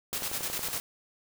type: noise with tremolo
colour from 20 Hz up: white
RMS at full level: -32 dBFS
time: 0.13-0.8 s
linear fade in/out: 0 ms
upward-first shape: square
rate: 10 Hz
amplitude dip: 50%
type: click train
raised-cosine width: 1 ms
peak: -25 dBFS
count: 7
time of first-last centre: 0.13-0.686 s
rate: 10.8 Hz
effects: none